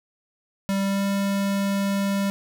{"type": "tone with pitch glide", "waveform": "square", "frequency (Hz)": [196, 198.05], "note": ["G3", "G3"], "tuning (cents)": [0, 18], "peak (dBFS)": -22, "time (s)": [0.69, 2.3], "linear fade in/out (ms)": 0, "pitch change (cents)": 18, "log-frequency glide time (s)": [0.8, 1.05], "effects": []}